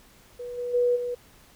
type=tone with level steps; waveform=sine; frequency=487.8 Hz; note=B4; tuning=21 cents flat; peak=-33 / -28 / -19 / -27 dBFS; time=0.39-1.15 s; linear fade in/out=10 ms; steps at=0.57 / 0.73 / 0.95 s; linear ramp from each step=20 ms; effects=pink hiss -55 dBFS RMS until 1.55 s